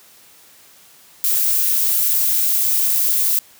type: noise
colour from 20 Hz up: violet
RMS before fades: -17 dBFS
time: 1.24-3.39 s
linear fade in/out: 0 ms
effects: white hiss -48 dBFS RMS until 3.59 s + high-pass 80 Hz 12 dB/octave